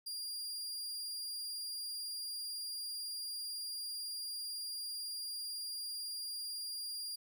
sawtooth tone, 4806 Hz, D8, 39 cents sharp, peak -37 dBFS, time 0.06-7.16 s, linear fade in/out 10 ms, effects none

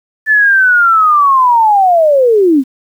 sine linear sweep, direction down, 1760 to 248.6 Hz, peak -5 dBFS, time 0.26-2.64 s, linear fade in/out 50 ms, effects 7-bit

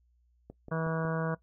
click train, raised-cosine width 2 ms, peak -31 dBFS, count 4, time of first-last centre 0.5-1.05 s, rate 5.45 Hz
harmonic tone, 162 Hz, E3, 30 cents flat, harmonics 1 / 2 / 3 / 4 / 5 / 6 / 7 / 8 / 9 / 10, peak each -31 / -43 / -36 / -38 / -49 / -43 / -40 / -50 / -41 / -48 dBFS, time 0.71-1.35 s, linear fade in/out 10 ms
effects noise-tail reverb RT60 0.1 s tail -18 dB re dry + added 60 Hz sine -65 dBFS peak until 1.42 s

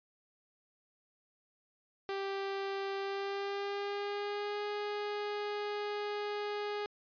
sawtooth tone with pitch glide, 392.3 to 414.2 Hz, G4 to G#4, +1 to -5 cents, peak -31 dBFS, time 2.09-6.86 s, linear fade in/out 0 ms, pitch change +94 cents, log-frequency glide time 2.97-4.64 s, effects resampled to 11025 Hz

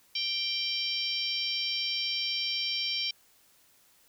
harmonic tone, 784 Hz, G5, in tune, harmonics 3 / 4 / 5 / 6 / 7, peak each -37 / -33 / -38 / -36 / -34 dBFS, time 0.15-3.11 s, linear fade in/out 5 ms, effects white hiss -63 dBFS RMS until 4.08 s

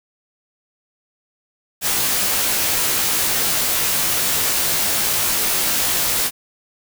white noise with comb filter, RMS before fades -19 dBFS, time 1.81-6.31 s, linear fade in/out 50 ms, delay 17 ms, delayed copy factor -1, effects none

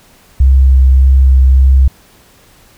sine tone with vibrato, 65.9 Hz, C2, 13 cents sharp, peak -3 dBFS, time 0.4-1.88 s, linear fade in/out 5 ms, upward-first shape sine, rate 1.7 Hz, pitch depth 13 cents each way, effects pink hiss -45 dBFS RMS until 2.77 s

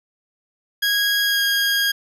20% pulse tone with pitch glide, 1646 to 1629.9 Hz, G#6 to G#6, -16 to -33 cents, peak -12 dBFS, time 0.82-1.92 s, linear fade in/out 10 ms, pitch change -17 cents, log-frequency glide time 1.24-1.42 s, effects none

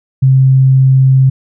sine tone, 132.5 Hz, C3, 22 cents sharp, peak -4 dBFS, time 0.22-1.3 s, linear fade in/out 10 ms, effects none

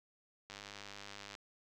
click train, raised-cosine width 0.2 ms, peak -30 dBFS, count 87, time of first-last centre 0.5-1.351 s, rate 101 Hz, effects none

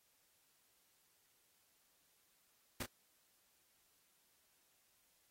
pink noise with echo, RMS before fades -42 dBFS, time 2.8-2.83 s, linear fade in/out 5 ms, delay 31 ms, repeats 1, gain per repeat -7 dB, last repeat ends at 2.861 s, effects white hiss -75 dBFS RMS until 5.3 s + AAC 48 kbps

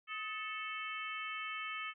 harmonic tone with a mistuned harmonic, 440 Hz, A4, in tune, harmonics 3 / 4 / 5 / 6 / 7, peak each -43 / -48 / -44 / -46 / -48 dBFS, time 0.07-1.94 s, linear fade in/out 50 ms, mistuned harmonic 3, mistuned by -67 cents, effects none

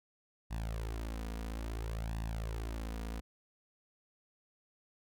sawtooth tone with flanger, 55.5 Hz, A1, 16 cents sharp, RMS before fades -39 dBFS, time 0.5-3.21 s, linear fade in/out 20 ms, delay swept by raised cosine 1.1 to 4.2 ms, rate 0.59 Hz, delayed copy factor +0.75, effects none

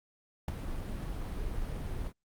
brown noise with ADSR envelope, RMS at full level -26 dBFS, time 0.48-2.13 s, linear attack 4 ms, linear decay 8 ms, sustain -10 dB, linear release 64 ms, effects Opus 48 kbps

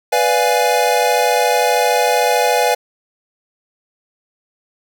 square chord, B diminished seventh, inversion none, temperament equal, 493.9 / 587.3 / 698.5 / 830.6 Hz, B4 / D5 / F5 / Ab5, 0 / 0 / 0 / 0 cents, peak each -18 / -21 / -19 / -18 dBFS, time 0.12-2.75 s, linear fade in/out 10 ms, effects none

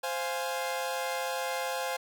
sawtooth chord, F minor, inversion second, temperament equal, 523.3 / 698.5 / 830.6 Hz, C5 / F5 / Ab5, 0 / 0 / 0 cents, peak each -30 / -33 / -32 dBFS, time 0.03-1.97 s, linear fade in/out 10 ms, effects none

